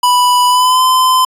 square tone with pitch glide, 987.8 to 1025.6 Hz, B5 to C6, 0 to -35 cents, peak -8 dBFS, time 0.03-1.25 s, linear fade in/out 5 ms, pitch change +65 cents, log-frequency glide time 0.47-0.82 s, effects resampled to 32000 Hz

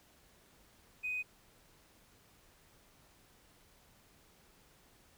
triangle tone with tanh clipping, 2500 Hz, D#7, 8 cents sharp, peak -34 dBFS, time 1.03-1.23 s, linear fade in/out 20 ms, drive 1 dB, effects pink hiss -65 dBFS RMS until 5.17 s

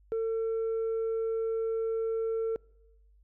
sine tone with tanh clipping, 450 Hz, A4, 39 cents sharp, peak -28 dBFS, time 0.12-2.56 s, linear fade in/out 0 ms, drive 1 dB, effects noise-tail reverb RT60 1.0 s tail -26 dB re dry + added 50 Hz sine -58 dBFS peak until 3.23 s

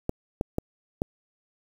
clicks, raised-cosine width 2 ms, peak -12 dBFS, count 4, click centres 0.094 / 0.411 / 0.584 / 1.019 s, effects 7-bit

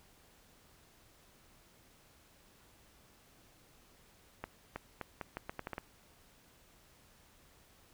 accelerating click train, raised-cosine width 0.5 ms, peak -24 dBFS, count 10, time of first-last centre 4.44-5.781 s, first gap 320 ms, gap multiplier 0.79, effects pink hiss -64 dBFS RMS until 7.93 s

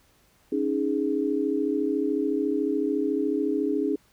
sine chord, C# suspended second, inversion none, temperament equal, 277.2 / 311.1 / 415.3 Hz, C#4 / D#4 / G#4, 0 / 0 / 0 cents, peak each -27 dBFS, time 0.52-3.96 s, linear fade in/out 5 ms, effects pink hiss -62 dBFS RMS until 4.12 s

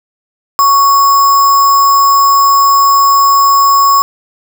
sine tone with sample-and-hold, 1114 Hz, C#6, 8 cents sharp, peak -4 dBFS, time 0.59-4.02 s, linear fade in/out 0 ms, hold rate 6300 Hz, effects none

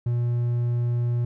triangle tone, 120 Hz, B2, 49 cents flat, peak -19 dBFS, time 0.06-1.25 s, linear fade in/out 5 ms, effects none

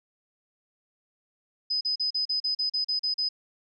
sine tone bursts, 5020 Hz, D#8, 15 cents sharp, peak -24 dBFS, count 11, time 1.7-3.29 s, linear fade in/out 10 ms, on 110 ms, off 38 ms, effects none

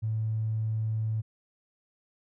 triangle tone with tanh clipping, 110 Hz, A2, in tune, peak -26 dBFS, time 0.02-1.22 s, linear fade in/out 20 ms, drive 2 dB, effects none

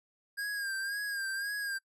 square tone with vibrato, 1616 Hz, G#6, 48 cents flat, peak -34 dBFS, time 0.37-1.79 s, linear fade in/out 20 ms, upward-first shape sine, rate 1.9 Hz, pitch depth 55 cents each way, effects noise-tail reverb RT60 0.1 s tail -23 dB re dry + resampled to 32000 Hz

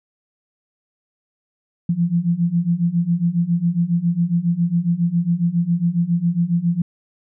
sine beating tone pair, 167.6 / 174.9 Hz, E3 / F3, +29 / +3 cents, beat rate 7.3 Hz, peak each -20 / -18 dBFS, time 1.89-6.82 s, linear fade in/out 5 ms, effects none

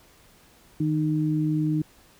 sine tone pair together, 155.56 / 307.1 Hz, D#3 / D#4, 0 / -23 cents, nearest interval octave, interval 1177 cents, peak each -24 dBFS, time 0.8-1.82 s, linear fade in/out 5 ms, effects pink hiss -56 dBFS RMS until 2.19 s

